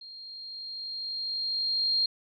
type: tone with level ramp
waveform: sine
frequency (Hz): 4216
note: C8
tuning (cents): +12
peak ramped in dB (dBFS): -43 to -22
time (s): 0.01-2.06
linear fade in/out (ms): 5
effects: none